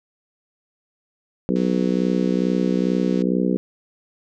harmonic tone, 62.3 Hz, B1, 16 cents sharp, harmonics 3 / 4 / 5 / 6 / 7 / 8, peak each -21 / -23 / -25 / -27 / -28 / -29 dBFS, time 1.49-3.57 s, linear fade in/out 0 ms
click train, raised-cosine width 0.2 ms, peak -25 dBFS, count 308, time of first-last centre 1.56-3.219 s, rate 185 Hz
effects none

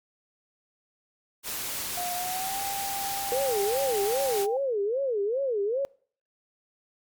white noise, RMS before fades -33 dBFS, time 1.43-4.47 s, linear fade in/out 50 ms
sine tone with pitch glide, 713 to 791.1 Hz, F5 to G5, +36 to +16 cents, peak -31 dBFS, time 1.97-4.57 s, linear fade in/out 5 ms, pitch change +180 cents, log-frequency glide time 2.16-2.6 s
sine tone with vibrato, 470 Hz, A#4, 14 cents sharp, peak -24 dBFS, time 3.32-5.85 s, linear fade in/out 0 ms, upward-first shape sine, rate 2.5 Hz, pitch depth 290 cents each way
effects noise-tail reverb RT60 0.5 s tail -24 dB re dry + MP3 96 kbps

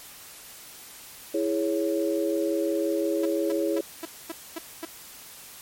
sine chord, C# minor, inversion first, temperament equal, 329.6 / 415.3 / 554.4 Hz, E4 / G#4 / C#5, 0 / 0 / 0 cents, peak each -26 / -28 / -28 dBFS, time 1.34-3.81 s, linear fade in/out 5 ms
sawtooth tone bursts, 329.6 Hz, E4, in tune, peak -27 dBFS, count 7, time 3.23-4.852 s, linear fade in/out 5 ms, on 26 ms, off 240 ms
effects white hiss -45 dBFS RMS until 5.61 s + MP3 64 kbps

